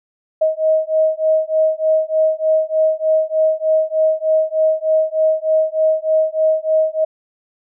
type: beating tone pair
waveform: sine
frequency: 629 / 632.3 Hz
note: D#5 / D#5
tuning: +19 / +28 cents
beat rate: 3.3 Hz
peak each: -16 / -16 dBFS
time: 0.41-7.05 s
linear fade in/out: 10 ms
effects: none